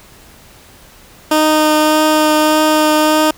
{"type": "tone with vibrato", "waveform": "15% pulse", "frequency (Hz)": 307.9, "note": "D#4", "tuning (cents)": -18, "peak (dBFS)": -3, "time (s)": [1.31, 3.31], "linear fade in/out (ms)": 5, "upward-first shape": "triangle", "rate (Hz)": 1.7, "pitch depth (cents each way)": 11, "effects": ["pink hiss -42 dBFS RMS until 3.37 s"]}